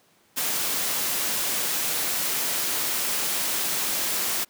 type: noise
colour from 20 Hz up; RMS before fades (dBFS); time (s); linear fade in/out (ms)
white; -26; 0.36-4.45; 20
effects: pink hiss -61 dBFS RMS until 4.49 s + high-pass 150 Hz 12 dB/octave

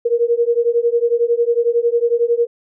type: beating tone pair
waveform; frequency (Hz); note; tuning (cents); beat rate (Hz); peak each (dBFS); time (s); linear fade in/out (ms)
sine; 466.2 / 477.2; A#4 / A#4; 0 / +41; 11; -16; 0.05-2.47; 10
effects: none

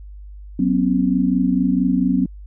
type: chord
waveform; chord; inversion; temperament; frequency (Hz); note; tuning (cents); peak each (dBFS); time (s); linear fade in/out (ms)
sine; F# suspended fourth; none; equal with one note detuned; 185 / 246.9 / 271.3; F#3 / B3 / C#4; 0 / 0 / -37; -19; 0.59-2.26; 5
effects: added 50 Hz sine -34 dBFS peak until 2.46 s

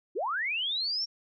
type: linear sweep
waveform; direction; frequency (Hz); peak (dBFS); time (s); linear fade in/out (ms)
sine; up; 293.7 to 5588; -28; 0.15-1.06; 20
effects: none

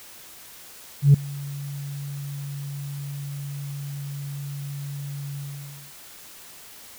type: tone with ADSR envelope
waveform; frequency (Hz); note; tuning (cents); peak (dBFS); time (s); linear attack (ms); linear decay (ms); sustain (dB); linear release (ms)
sine; 141.6; C#3; +37; -6; 1.02-5.93; 120; 6; -24; 560
effects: tanh soft clip ceiling -6 dBFS + white hiss -45 dBFS RMS until 6.98 s

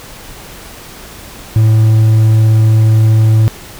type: tone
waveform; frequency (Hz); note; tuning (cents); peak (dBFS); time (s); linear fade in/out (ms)
triangle; 110; A2; 0; -3; 1.56-3.48; 0
effects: pink hiss -32 dBFS RMS until 3.79 s

